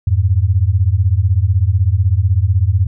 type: beating tone pair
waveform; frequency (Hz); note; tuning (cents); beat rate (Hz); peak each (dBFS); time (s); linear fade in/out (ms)
sine; 86.3 / 102.3; F2 / G#2; -20 / -26; 16; -13; 0.07-2.87; 5
effects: none